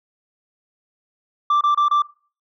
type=tone bursts; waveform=sine; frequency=1174.7 Hz; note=D6; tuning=in tune; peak=-11 dBFS; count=4; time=1.5-2.021 s; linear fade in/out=5 ms; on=110 ms; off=27 ms; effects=noise-tail reverb RT60 0.4 s tail -23 dB re dry + tanh soft clip ceiling -13 dBFS